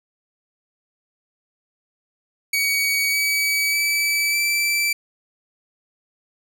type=tone with pitch steps; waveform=sawtooth; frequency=2255 / 2280 / 2305 / 2330 Hz; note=C#7 / C#7 / D7 / D7; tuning=+29 / +48 / -33 / -14 cents; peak=-15 dBFS; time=2.53-4.93 s; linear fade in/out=5 ms; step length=600 ms; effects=none